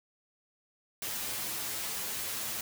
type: noise with comb filter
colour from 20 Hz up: white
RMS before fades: -36 dBFS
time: 1.02-2.61 s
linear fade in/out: 2 ms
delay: 9.3 ms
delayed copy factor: +0.9
effects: none